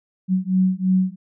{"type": "beating tone pair", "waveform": "sine", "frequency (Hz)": [185, 188], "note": ["F#3", "F#3"], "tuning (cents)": [0, 28], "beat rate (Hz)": 3, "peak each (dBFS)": -19, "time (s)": [0.28, 1.16], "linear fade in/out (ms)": 50, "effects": []}